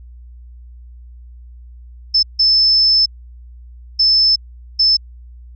sine tone bursts at uneven times, 5260 Hz, E8, 5 cents flat, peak -9 dBFS, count 4, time 2.14-2.23 / 2.39-3.06 / 3.99-4.36 / 4.79-4.97 s, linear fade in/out 10 ms, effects added 60 Hz sine -35 dBFS peak until 5.55 s

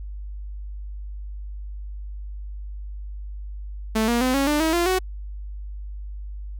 sawtooth tone with pitch steps, 220 / 237.2 / 255.7 / 275.6 / 297.1 / 320.2 / 345.2 / 372.1 Hz, A3 / A#3 / C4 / C#4 / D4 / D#4 / F4 / F#4, 0 / +30 / -40 / -10 / +20 / +50 / -20 / +10 cents, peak -15 dBFS, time 3.95-4.99 s, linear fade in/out 10 ms, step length 130 ms, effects added 50 Hz sine -31 dBFS peak until 6.59 s

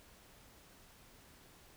silence, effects pink hiss -61 dBFS RMS until 1.76 s

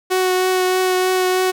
sawtooth tone with vibrato, 370 Hz, F#4, in tune, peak -11 dBFS, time 0.1-1.52 s, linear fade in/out 20 ms, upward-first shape triangle, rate 3.2 Hz, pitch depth 13 cents each way, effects none

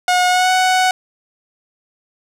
sawtooth tone with pitch glide, 724 to 742.6 Hz, F#5 to F#5, -38 to +6 cents, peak -8 dBFS, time 0.08-0.91 s, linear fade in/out 2 ms, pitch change +44 cents, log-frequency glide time 0.28-0.51 s, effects low-pass 9000 Hz 12 dB/octave + 8-bit

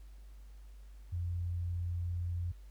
sine tone, 87.31 Hz, F2, in tune, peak -33 dBFS, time 1.12-2.52 s, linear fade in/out 10 ms, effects added 50 Hz sine -49 dBFS peak until 2.7 s + pink hiss -69 dBFS RMS until 2.7 s

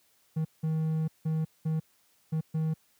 triangle tone bursts at uneven times, 158.4 Hz, D#3, 31 cents sharp, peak -24 dBFS, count 6, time 0.36-0.45 / 0.63-1.08 / 1.25-1.45 / 1.65-1.8 / 2.32-2.41 / 2.54-2.74 s, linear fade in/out 10 ms, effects white hiss -67 dBFS RMS until 2.99 s + high-pass 60 Hz 12 dB/octave

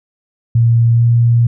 sine tone with pitch glide, 116.54 to 117.96 Hz, A#2 to A#2, 0 to +21 cents, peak -7 dBFS, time 0.55-1.47 s, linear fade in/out 5 ms, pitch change +21 cents, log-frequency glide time 0.94-1.03 s, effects none

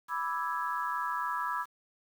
sine chord, E dominant seventh, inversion second, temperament equal, 987.8 / 1174.7 / 1318.5 / 1661.2 Hz, B5 / D6 / E6 / G#6, 0 / 0 / 0 / 0 cents, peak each -34 / -37 / -36 / -38 dBFS, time 0.08-1.66 s, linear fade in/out 50 ms, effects 9-bit

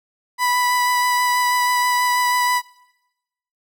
30% pulse tone with vibrato, 987.8 Hz, B5, in tune, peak -13 dBFS, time 0.38-2.62 s, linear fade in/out 50 ms, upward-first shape sine, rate 6.2 Hz, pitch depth 10 cents each way, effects noise-tail reverb RT60 1.0 s tail -24 dB re dry + MP3 96 kbps

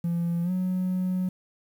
triangle tone with pitch glide, 170.7 to 184.01 Hz, F3 to F#3, -39 to -9 cents, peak -21 dBFS, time 0.04-1.29 s, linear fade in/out 5 ms, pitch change +130 cents, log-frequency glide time 0.43-0.51 s, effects tanh soft clip ceiling -19 dBFS + 9-bit

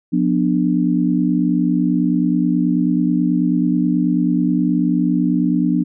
sine chord, B diminished, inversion second, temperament just, 177.8 / 246.9 / 296.3 Hz, F3 / B3 / D4, +31 / 0 / +15 cents, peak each -18 dBFS, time 0.12-5.84 s, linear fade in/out 20 ms, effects none

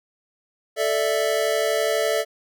square chord, A suspended fourth, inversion none, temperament equal, 440 / 587.3 / 659.3 Hz, A4 / D5 / E5, 0 / 0 / 0 cents, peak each -25 dBFS, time 0.76-2.25 s, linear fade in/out 50 ms, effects none

